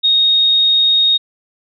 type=tone; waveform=sine; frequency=3729 Hz; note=A#7; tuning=in tune; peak=-9 dBFS; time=0.03-1.18 s; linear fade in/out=20 ms; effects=none